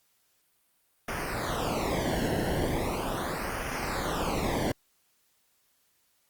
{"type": "noise with flanger", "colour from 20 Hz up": "brown", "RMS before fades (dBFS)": -30, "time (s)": [1.08, 4.72], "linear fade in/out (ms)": 5, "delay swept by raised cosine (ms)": [0.25, 0.84], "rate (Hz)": 0.39, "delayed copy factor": -0.9, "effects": ["white hiss -70 dBFS RMS until 6.29 s", "Opus 48 kbps"]}